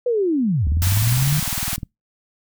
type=linear two-way sweep; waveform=sine; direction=down then up; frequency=504 to 69.3 to 153.7 Hz; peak=-16 dBFS; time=0.06-1.4 s; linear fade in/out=5 ms; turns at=0.67 s
type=click train; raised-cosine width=5 ms; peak=-16 dBFS; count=24; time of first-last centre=0.67-1.832 s; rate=19.8 Hz
type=high-pass noise; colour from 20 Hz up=white; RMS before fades=-25 dBFS; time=0.82-1.76 s; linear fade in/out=0 ms; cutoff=620 Hz; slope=96 dB/octave
effects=noise-tail reverb RT60 0.2 s tail -26 dB re dry